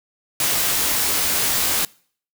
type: noise with comb filter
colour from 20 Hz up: white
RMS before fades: -20 dBFS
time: 0.4-1.85 s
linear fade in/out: 2 ms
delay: 20 ms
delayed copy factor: -0.55
effects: noise-tail reverb RT60 0.5 s tail -24 dB re dry